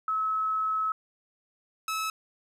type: tone pair in turn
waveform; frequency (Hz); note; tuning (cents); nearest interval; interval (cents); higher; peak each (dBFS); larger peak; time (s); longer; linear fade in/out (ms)
sine / sawtooth; 1292 / 1297; E6 / E6; -35 / -28; unison; 7; second; -25; neither; 0.08-0.92 / 1.88-2.1; first; 2
effects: resampled to 32000 Hz + 11-bit